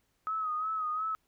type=tone with vibrato; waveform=sine; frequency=1268 Hz; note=D#6; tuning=32 cents sharp; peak=-30 dBFS; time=0.27-1.15 s; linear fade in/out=0 ms; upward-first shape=sine; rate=2.8 Hz; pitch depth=52 cents each way; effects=pink hiss -75 dBFS RMS until 1.27 s